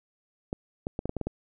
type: clicks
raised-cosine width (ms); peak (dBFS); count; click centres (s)
2; -17; 8; 0.529 / 0.869 / 0.991 / 1.056 / 1.094 / 1.167 / 1.213 / 1.27
effects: none